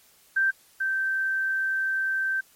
sine tone pair in turn, 1568 / 1557.2 Hz, G6 / G6, 0 / -12 cents, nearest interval unison, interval 12 cents, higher first, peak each -19 / -23 dBFS, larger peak first, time 0.36-0.51 / 0.8-2.41 s, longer second, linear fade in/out 10 ms, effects white hiss -58 dBFS RMS until 2.55 s + MP3 64 kbps

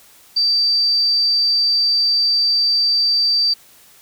sine tone, 4656 Hz, D8, 16 cents flat, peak -13 dBFS, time 0.36-3.54 s, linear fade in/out 10 ms, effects white hiss -48 dBFS RMS until 4.01 s

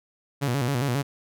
sawtooth tone with vibrato, 130.81 Hz, C3, in tune, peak -19 dBFS, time 0.41-1.03 s, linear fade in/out 20 ms, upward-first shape square, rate 7.4 Hz, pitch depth 130 cents each way, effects none

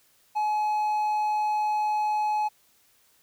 triangle tone, 848 Hz, G#5, 36 cents sharp, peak -21 dBFS, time 0.35-2.49 s, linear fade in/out 20 ms, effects white hiss -63 dBFS RMS until 3.22 s

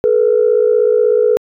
sine tone pair together, 429.6 / 486 Hz, A4 / B4, -41 / -28 cents, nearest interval major second, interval 213 cents, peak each -11 dBFS, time 0.04-1.37 s, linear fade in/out 0 ms, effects tanh soft clip ceiling -2 dBFS

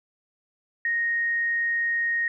sine tone, 1864.7 Hz, A#6, in tune, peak -22 dBFS, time 0.85-2.28 s, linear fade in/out 2 ms, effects none

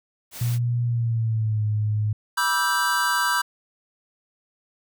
white noise, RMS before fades -37 dBFS, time 0.31-0.59 s, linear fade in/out 50 ms
sine tone with pitch glide, 120 to 106.29 Hz, B2 to G#2, -49 to +41 cents, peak -20 dBFS, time 0.41-2.13 s, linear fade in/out 5 ms, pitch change -210 cents, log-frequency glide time 0.84-1.64 s
square chord, E minor seventh, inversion second, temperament equal with one note detuned, 975.9 / 1174.7 / 1318.5 / 1568 Hz, B5 / D6 / E6 / G6, -21 / 0 / 0 / 0 cents, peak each -26 / -30 / -28 / -24 dBFS, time 2.37-3.42 s, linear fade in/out 10 ms
effects none

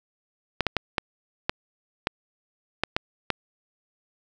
clicks, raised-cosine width 0.3 ms, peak -6 dBFS, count 9, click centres 0.607 / 0.667 / 0.767 / 0.982 / 1.495 / 2.071 / 2.836 / 2.965 / 3.303 s, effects none

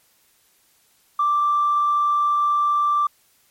triangle tone with tanh clipping, 1174.7 Hz, D6, in tune, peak -16 dBFS, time 1.19-3.07 s, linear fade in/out 5 ms, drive 4 dB, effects white hiss -60 dBFS RMS until 3.5 s + MP3 64 kbps

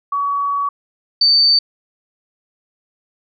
sine tone pair in turn, 1131 / 4573 Hz, C#6 / D8, +34 / -47 cents, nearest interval 2 octaves, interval 2419 cents, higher second, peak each -16 / -9 dBFS, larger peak second, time 0.12-0.69 / 1.21-1.59 s, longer first, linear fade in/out 5 ms, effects none

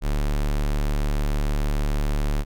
square tone, 36.71 Hz, D1, in tune, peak -21 dBFS, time 0.01-2.45 s, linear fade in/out 50 ms, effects none

